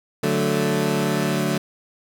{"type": "chord", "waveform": "20% pulse", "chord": "D major", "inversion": "none", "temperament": "equal", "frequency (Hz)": [146.83, 185, 220], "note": ["D3", "F#3", "A3"], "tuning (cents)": [0, 0, 0], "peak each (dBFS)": -19, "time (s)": [0.23, 1.58], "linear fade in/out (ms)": 5, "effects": []}